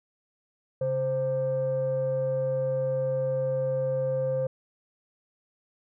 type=tone pair together; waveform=sine; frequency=136.3 / 523.3 Hz; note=C#3 / C5; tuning=-29 / 0 cents; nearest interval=octave + major seventh; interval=2329 cents; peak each=-30 / -24 dBFS; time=0.81-4.47 s; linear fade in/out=5 ms; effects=tanh soft clip ceiling -20 dBFS